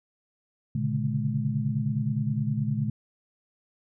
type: tone cluster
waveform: sine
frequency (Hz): 116.9 / 136.6 / 146.3 / 212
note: A#2 / C#3 / D3 / G#3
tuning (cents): +5 / -25 / -6 / +36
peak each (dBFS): -30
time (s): 0.75-2.9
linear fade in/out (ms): 5
effects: none